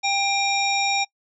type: harmonic tone with a mistuned harmonic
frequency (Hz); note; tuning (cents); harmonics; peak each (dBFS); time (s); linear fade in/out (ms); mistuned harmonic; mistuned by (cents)
796; G5; +26; 1 / 3 / 5 / 7 / 9; -23 / -24 / -28 / -28 / -33; 0.03-1.05; 20; 5; -91
effects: noise-tail reverb RT60 0.1 s tail -24 dB re dry